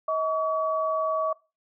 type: tone pair together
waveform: sine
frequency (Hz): 636 / 1135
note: D#5 / C#6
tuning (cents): +38 / +41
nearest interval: minor seventh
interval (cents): 1003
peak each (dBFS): -26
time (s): 0.08-1.33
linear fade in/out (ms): 5
effects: noise-tail reverb RT60 0.3 s tail -22 dB re dry